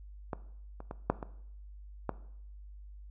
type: clicks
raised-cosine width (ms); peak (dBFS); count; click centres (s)
1; -20 / -30 / -25 / -11 / -24 / -17; 6; 0.332 / 0.804 / 0.911 / 1.1 / 1.228 / 2.093
effects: noise-tail reverb RT60 0.7 s tail -17 dB re dry + added 50 Hz sine -46 dBFS peak until 3.1 s